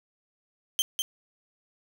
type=tone with echo; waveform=sawtooth; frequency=3136 Hz; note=G7; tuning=in tune; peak=-19 dBFS; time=0.79-0.82 s; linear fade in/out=0 ms; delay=200 ms; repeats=1; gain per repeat=-4 dB; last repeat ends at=1.02 s; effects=none